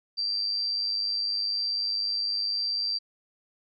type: tone with amplitude modulation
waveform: sine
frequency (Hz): 4699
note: D8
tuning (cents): 0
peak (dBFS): -23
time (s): 0.17-2.99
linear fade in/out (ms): 20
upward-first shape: sine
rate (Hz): 100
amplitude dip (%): 60
effects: none